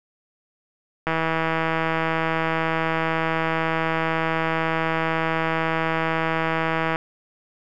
click train, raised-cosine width 0.5 ms, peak -8 dBFS, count 955, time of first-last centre 1.07-6.959 s, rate 162 Hz, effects none

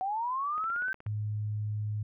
sine linear sweep, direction up, 740 to 1564 Hz, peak -29 dBFS, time 0.01-0.93 s, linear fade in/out 0 ms
click train, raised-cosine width 0.5 ms, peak -33 dBFS, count 9, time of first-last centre 0.58-1.065 s, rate 16.5 Hz
sine tone, 105.7 Hz, G#2, 31 cents sharp, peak -30 dBFS, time 1.06-2.03 s, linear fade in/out 5 ms
effects none

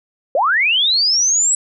sine linear sweep, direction up, 492.3 to 7902 Hz, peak -12 dBFS, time 0.35-1.55 s, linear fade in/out 2 ms, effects none

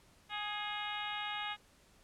harmonic tone with a mistuned harmonic, 415.3 Hz, G#4, in tune, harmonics 2 / 3 / 4 / 5 / 6 / 7 / 8 / 9, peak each -42 / -45 / -45 / -45 / -48 / -45 / -49 / -47 dBFS, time 0.29-1.57 s, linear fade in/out 50 ms, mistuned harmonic 5, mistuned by +43 cents, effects pink hiss -65 dBFS RMS until 2.03 s + low-pass 11000 Hz 12 dB/octave

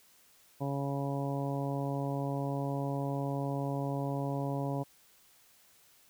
harmonic tone, 139.4 Hz, C#3, 10 cents sharp, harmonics 1 / 2 / 3 / 4 / 5 / 6 / 7, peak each -34 / -37 / -42 / -40 / -42 / -46 / -44 dBFS, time 0.6-4.84 s, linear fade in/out 20 ms, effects white hiss -63 dBFS RMS until 6.09 s

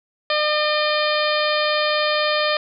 harmonic tone with a mistuned harmonic, 604 Hz, D5, 48 cents sharp, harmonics 1 / 2 / 3 / 4 / 5 / 6 / 7 / 8, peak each -21 / -24 / -26 / -27 / -28 / -29 / -29 / -30 dBFS, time 0.3-2.57 s, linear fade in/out 2 ms, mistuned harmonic 5, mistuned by +48 cents, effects none

